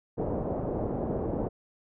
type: low-pass noise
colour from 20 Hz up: white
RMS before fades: -31 dBFS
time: 0.17-1.49 s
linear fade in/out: 20 ms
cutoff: 620 Hz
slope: 24 dB/octave
effects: none